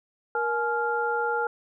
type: tone cluster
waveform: sine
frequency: 471.1 / 849 / 1394 Hz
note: A#4 / G#5 / F6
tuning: +18 / +38 / -4 cents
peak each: -28 dBFS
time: 0.35-1.47 s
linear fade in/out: 2 ms
effects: none